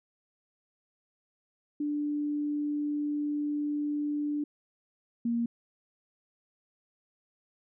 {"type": "tone pair in turn", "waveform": "sine", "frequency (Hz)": [294.3, 234.5], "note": ["D4", "A#3"], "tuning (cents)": [4, 11], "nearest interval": "major third", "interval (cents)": 393, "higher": "first", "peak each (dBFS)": [-28, -26], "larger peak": "second", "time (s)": [[1.8, 4.44], [5.25, 5.46]], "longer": "first", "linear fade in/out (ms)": 5, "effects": []}